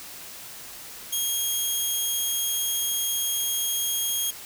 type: tone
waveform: 10% pulse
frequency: 3257 Hz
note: G#7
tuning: 34 cents flat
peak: -16 dBFS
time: 1.12-4.31 s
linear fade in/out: 10 ms
effects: white hiss -41 dBFS RMS until 4.45 s